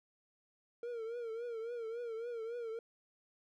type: tone with vibrato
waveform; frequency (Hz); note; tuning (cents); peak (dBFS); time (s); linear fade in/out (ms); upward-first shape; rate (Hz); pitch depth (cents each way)
triangle; 463.5; A#4; -10; -37; 0.83-2.79; 2; triangle; 3.6; 95
effects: none